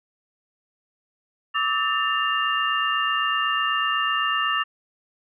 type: tone cluster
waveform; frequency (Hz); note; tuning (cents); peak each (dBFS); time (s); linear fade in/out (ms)
sine; 1158 / 1286 / 1787 / 2797; D6 / E6 / A6 / F7; -25 / -43 / +26 / +2; -26; 1.54-4.64; 20
effects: none